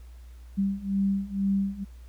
sine beating tone pair, 195.2 / 197.3 Hz, G3 / G3, -7 / +11 cents, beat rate 2.1 Hz, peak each -28 / -26 dBFS, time 0.57-1.85 s, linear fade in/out 20 ms, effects added 60 Hz sine -43 dBFS peak until 2.08 s + pink hiss -62 dBFS RMS until 2.08 s

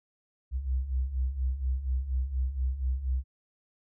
sine beating tone pair, 61.8 / 66 Hz, B1 / C2, +2 / +16 cents, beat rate 4.2 Hz, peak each -33 / -28 dBFS, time 0.51-3.24 s, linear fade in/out 50 ms, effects none

